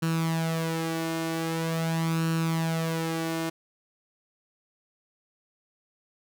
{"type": "tone with flanger", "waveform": "sawtooth", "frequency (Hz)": 163.4, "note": "E3", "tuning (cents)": -15, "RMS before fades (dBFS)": -28, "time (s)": [0.02, 3.5], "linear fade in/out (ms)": 10, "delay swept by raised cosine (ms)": [0.71, 2.81], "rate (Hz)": 0.44, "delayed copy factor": 0.6, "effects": []}